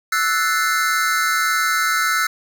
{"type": "chord", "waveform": "square", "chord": "F# half-diminished seventh", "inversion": "third", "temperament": "equal", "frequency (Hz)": [1318.5, 1480, 1760, 2093], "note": ["E6", "F#6", "A6", "C7"], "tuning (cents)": [0, 0, 0, 0], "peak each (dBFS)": [-21, -22, -26, -25], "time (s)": [0.12, 2.27], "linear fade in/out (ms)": 5, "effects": []}